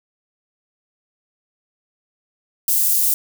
white high-pass noise, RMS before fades -17 dBFS, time 2.68-3.14 s, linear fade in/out 2 ms, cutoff 10000 Hz, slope 12 dB/octave, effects none

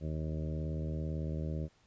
harmonic tone with a mistuned harmonic, 78 Hz, D#2, 5 cents sharp, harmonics 1 / 2 / 3 / 4 / 5 / 6 / 7 / 8, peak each -37 / -37 / -45 / -46 / -48 / -52 / -48 / -53 dBFS, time 0-1.69 s, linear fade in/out 50 ms, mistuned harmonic 1, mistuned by -15 cents, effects pink hiss -68 dBFS RMS until 1.86 s + resampled to 16000 Hz

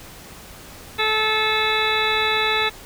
harmonic tone, 434.6 Hz, A4, 21 cents flat, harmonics 1 / 2 / 3 / 4 / 5 / 6 / 8 / 9, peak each -26 / -26 / -26 / -26 / -26 / -26 / -26 / -26 dBFS, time 0.98-2.7 s, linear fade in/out 20 ms, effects pink hiss -41 dBFS RMS until 2.85 s

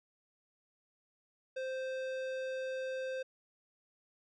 sine tone with tanh clipping, 522 Hz, C5, 4 cents flat, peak -38 dBFS, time 1.56-3.23 s, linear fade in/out 10 ms, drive 16 dB, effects none

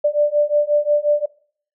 sine beating tone pair, 587.3 / 592.9 Hz, D5 / D5, 0 / +16 cents, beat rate 5.6 Hz, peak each -17 dBFS, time 0.04-1.26 s, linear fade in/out 10 ms, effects noise-tail reverb RT60 0.5 s tail -21 dB re dry

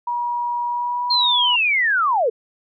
sine tone with pitch glide, 960 to 979 Hz, B5 to B5, -49 to -15 cents, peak -20 dBFS, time 0.07-1.56 s, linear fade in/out 5 ms, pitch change +34 cents, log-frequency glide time 0.67-1.14 s
sine linear sweep, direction down, 4252 to 415.3 Hz, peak -15 dBFS, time 1.1-2.3 s, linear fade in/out 10 ms
effects none

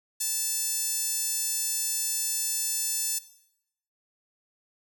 sawtooth tone with high-pass filter, 880 Hz, A5, in tune, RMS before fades -29 dBFS, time 0.2-3.19 s, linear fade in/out 10 ms, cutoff 7400 Hz, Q 1.6, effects noise-tail reverb RT60 0.8 s tail -18 dB re dry

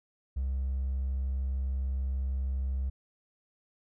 triangle tone with hard clipping, 66.2 Hz, C2, 21 cents sharp, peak -28 dBFS, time 0.36-2.9 s, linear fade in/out 10 ms, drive 2 dB, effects none

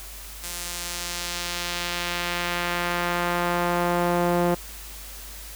sawtooth tone with band-pass filter sweep, 174.7 Hz, F3, 1 cent sharp, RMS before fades -26 dBFS, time 0.43-4.55 s, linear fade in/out 10 ms, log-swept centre 10000 to 540 Hz, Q 0.82, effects added 50 Hz sine -41 dBFS peak until 5.55 s + white hiss -41 dBFS RMS until 5.55 s

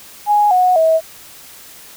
sine tone with pitch steps, 830.6 / 731.5 / 644.2 Hz, G#5 / F#5 / E5, 0 / -20 / -40 cents, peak -9 dBFS, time 0.26-1.01 s, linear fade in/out 50 ms, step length 250 ms, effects white hiss -39 dBFS RMS until 1.96 s

